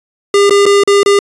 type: tone with dropouts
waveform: square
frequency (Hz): 402.6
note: G4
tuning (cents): +46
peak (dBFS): -6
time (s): 0.34-1.19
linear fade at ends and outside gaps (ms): 2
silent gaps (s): 0.496-0.507 / 0.656-0.663 / 0.836-0.875 / 1.032-1.06
effects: resampled to 22050 Hz